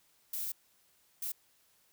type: noise bursts at uneven times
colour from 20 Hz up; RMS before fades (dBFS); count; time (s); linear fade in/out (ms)
violet; -37; 2; 0.33-0.52 / 1.22-1.32; 5
effects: white hiss -69 dBFS RMS until 1.92 s